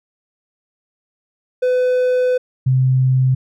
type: tone pair in turn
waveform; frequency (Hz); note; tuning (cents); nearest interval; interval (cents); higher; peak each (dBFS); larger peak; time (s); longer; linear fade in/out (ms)
triangle / sine; 503 / 129.88; B4 / C3; +32 / -12; octave + major seventh; 2344; first; -11; neither; 1.62-2.38 / 2.66-3.35; first; 10
effects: none